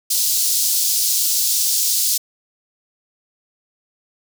pink high-pass noise, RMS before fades -18 dBFS, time 0.1-2.18 s, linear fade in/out 10 ms, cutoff 4600 Hz, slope 24 dB/octave, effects none

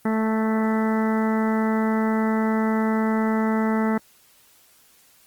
harmonic tone, 220 Hz, A3, in tune, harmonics 1 / 2 / 3 / 4 / 5 / 6 / 7 / 8 / 9, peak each -20 / -28 / -32 / -30 / -37 / -33 / -40 / -38 / -36 dBFS, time 0.05-3.98 s, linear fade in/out 5 ms, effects white hiss -56 dBFS RMS until 5.26 s + Opus 24 kbps

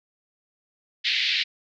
white band-pass noise, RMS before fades -24 dBFS, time 1.04-1.44 s, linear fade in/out 20 ms, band 1900 to 4400 Hz, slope 48 dB/octave, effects none

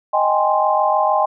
sine chord, Ab major seventh, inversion second, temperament equal, 622.3 / 784 / 830.6 / 1046.5 Hz, Eb5 / G5 / Ab5 / C6, 0 / 0 / 0 / 0 cents, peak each -19 dBFS, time 0.13-1.26 s, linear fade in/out 10 ms, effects none

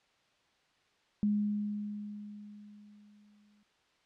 sine tone with exponential decay, 207.7 Hz, G#3, in tune, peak -25 dBFS, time 1.23-3.63 s, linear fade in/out 0 ms, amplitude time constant 520 ms, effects white hiss -70 dBFS RMS until 4.05 s + low-pass 4000 Hz 12 dB/octave

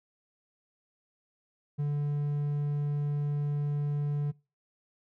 triangle tone, 145.7 Hz, D3, 13 cents flat, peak -25 dBFS, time 1.78-4.32 s, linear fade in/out 20 ms, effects noise-tail reverb RT60 0.3 s tail -23 dB re dry

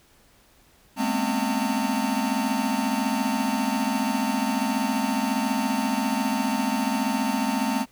square tone cluster, 207 / 228.3 / 254 / 268.7 / 900 Hz, G#3 / A#3 / B3 / C4 / A5, -5 / -36 / +49 / +46 / +39 cents, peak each -30 dBFS, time 0.96-7.86 s, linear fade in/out 50 ms, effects pink hiss -58 dBFS RMS until 7.91 s

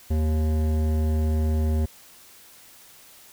sine tone with hard clipping, 77.78 Hz, D#2, in tune, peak -22 dBFS, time 0.1-1.86 s, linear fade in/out 10 ms, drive 14 dB, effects white hiss -50 dBFS RMS until 3.32 s

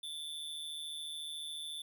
square tone with amplitude modulation, 3512 Hz, A7, 4 cents flat, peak -38 dBFS, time 0.03-1.82 s, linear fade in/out 5 ms, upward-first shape sine, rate 154 Hz, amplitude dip 65%, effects none

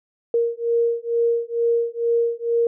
sine beating tone pair, 466.2 / 468.4 Hz, A#4 / A#4, 0 / +8 cents, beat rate 2.2 Hz, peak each -21 dBFS, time 0.34-2.67 s, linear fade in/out 2 ms, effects none

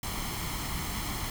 pink noise with comb filter, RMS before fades -34 dBFS, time 0.03-1.3 s, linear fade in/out 2 ms, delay 0.95 ms, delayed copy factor +0.55, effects none

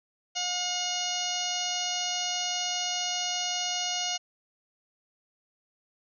harmonic tone, 719 Hz, F#5, 50 cents flat, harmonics 1 / 2 / 3 / 4 / 5 / 6 / 7 / 8 / 9, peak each -36 / -43 / -41 / -33 / -40 / -37 / -39 / -36 / -36 dBFS, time 0.35-4.18 s, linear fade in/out 20 ms, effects none

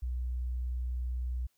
sine tone, 61.74 Hz, B1, in tune, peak -31 dBFS, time 0.02-1.47 s, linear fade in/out 10 ms, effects white hiss -75 dBFS RMS until 1.57 s

